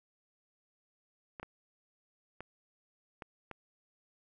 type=clicks; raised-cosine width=0.5 ms; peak=-28 dBFS; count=5; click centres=1.398 / 1.43 / 2.406 / 3.222 / 3.513 s; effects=none